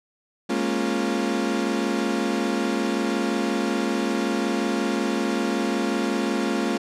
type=chord; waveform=35% pulse; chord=Bb minor seventh; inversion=third; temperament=equal with one note detuned; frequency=207.7 / 233.1 / 273.8 / 349.2 Hz; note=Ab3 / Bb3 / Db4 / F4; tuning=0 / 0 / -21 / 0 cents; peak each=-26 dBFS; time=0.49-6.78 s; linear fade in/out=10 ms; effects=low-pass 8000 Hz 12 dB/octave